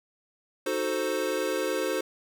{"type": "chord", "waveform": "square", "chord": "D# diminished seventh", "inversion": "none", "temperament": "equal", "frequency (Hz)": [311.1, 370, 440, 523.3], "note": ["D#4", "F#4", "A4", "C5"], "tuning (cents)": [0, 0, 0, 0], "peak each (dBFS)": [-35, -33, -33, -31], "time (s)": [0.66, 2.01], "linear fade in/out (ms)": 5, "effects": []}